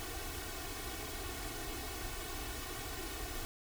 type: noise with comb filter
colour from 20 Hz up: pink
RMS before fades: -42 dBFS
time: 0-3.45 s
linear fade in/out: 0 ms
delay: 2.7 ms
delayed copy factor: +0.95
effects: none